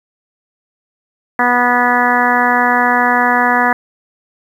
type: harmonic tone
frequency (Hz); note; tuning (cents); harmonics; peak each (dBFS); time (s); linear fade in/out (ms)
244.9; B3; -14; 1 / 2 / 3 / 4 / 5 / 6 / 7 / 8; -19 / -22 / -16 / -16 / -19 / -21 / -16 / -20; 1.39-3.73; 2
effects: 7-bit